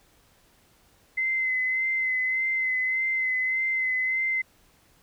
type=tone with vibrato; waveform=sine; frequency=2053 Hz; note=C7; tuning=33 cents flat; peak=-23 dBFS; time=1.17-4.42 s; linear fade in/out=10 ms; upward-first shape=sine; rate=1.7 Hz; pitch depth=23 cents each way; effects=pink hiss -61 dBFS RMS until 5.02 s